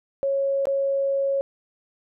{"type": "tone with dropouts", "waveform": "sine", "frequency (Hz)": 550, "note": "C#5", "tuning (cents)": -14, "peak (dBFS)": -20, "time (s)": [0.23, 1.41], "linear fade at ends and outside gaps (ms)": 0, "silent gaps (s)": [0.655, 0.67], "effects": []}